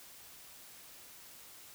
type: silence
effects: white hiss -54 dBFS RMS until 1.74 s